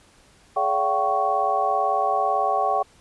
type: tone cluster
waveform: sine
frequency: 423.9 / 575 / 686 / 764 / 1111 Hz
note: G#4 / D5 / F5 / G5 / C#6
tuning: +35 / -37 / -31 / -45 / +4 cents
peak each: -30 / -28 / -27 / -22 / -25 dBFS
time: 0.56-2.83 s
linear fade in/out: 10 ms
effects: pink hiss -55 dBFS RMS until 3 s + resampled to 24000 Hz